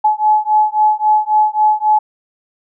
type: beating tone pair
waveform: sine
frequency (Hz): 852 / 855.7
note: G#5 / A5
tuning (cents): +44 / -48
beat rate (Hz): 3.7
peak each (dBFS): -13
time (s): 0.04-1.99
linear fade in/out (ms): 10
effects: none